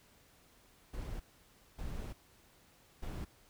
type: noise bursts at uneven times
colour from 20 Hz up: brown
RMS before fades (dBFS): -41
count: 3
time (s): 0.93-1.2 / 1.78-2.13 / 3.02-3.25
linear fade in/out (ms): 10
effects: pink hiss -65 dBFS RMS until 3.49 s